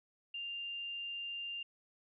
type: tone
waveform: sine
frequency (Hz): 2794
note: F7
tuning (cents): 0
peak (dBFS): -39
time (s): 0.34-1.63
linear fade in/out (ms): 5
effects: none